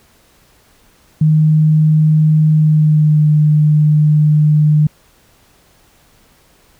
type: tone with pitch glide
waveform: sine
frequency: 155 to 151.46 Hz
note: D#3 to D#3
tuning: -6 to -46 cents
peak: -7 dBFS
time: 1.21-4.87 s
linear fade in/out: 5 ms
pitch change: -40 cents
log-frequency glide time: 2.52-3.28 s
effects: pink hiss -51 dBFS RMS until 6.79 s